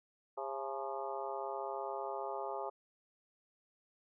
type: harmonic tone with a mistuned harmonic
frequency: 135.2 Hz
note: C#3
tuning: 43 cents flat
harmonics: 3 / 4 / 5 / 6 / 7 / 8 / 9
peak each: -44 / -44 / -44 / -43 / -49 / -49 / -48 dBFS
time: 0.37-2.7 s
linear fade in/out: 10 ms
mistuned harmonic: 6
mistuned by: +75 cents
effects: none